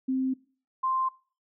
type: tone pair in turn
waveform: sine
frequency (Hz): 261.6 / 1046.4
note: C4 / C6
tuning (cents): 0 / 0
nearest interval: 2 octaves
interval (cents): 2400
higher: second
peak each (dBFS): -24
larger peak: neither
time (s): 0.08-0.34 / 0.83-1.09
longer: neither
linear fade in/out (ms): 10
effects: noise-tail reverb RT60 0.4 s tail -21 dB re dry